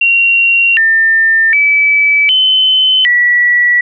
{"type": "tone with pitch steps", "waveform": "sine", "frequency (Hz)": [2751, 1800, 2299, 3049, 1943], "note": ["F7", "A6", "D7", "G7", "B6"], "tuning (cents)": [-27, 39, -37, -49, -29], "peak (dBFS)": -6, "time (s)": [0.01, 3.81], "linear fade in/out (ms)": 5, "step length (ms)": 760, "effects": []}